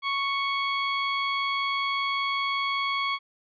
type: tone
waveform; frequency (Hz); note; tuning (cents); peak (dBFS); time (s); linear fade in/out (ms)
20% pulse; 1108.7; C#6; 0; -20; 0.02-3.19; 50
effects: resampled to 11025 Hz